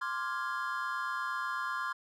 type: chord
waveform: triangle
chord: D half-diminished seventh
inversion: third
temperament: equal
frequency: 1046.5 / 1174.7 / 1396.9 / 1661.2 Hz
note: C6 / D6 / F6 / Ab6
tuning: 0 / 0 / 0 / 0 cents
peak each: -35 / -38 / -36 / -38 dBFS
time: 0.01-1.93 s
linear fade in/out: 10 ms
effects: none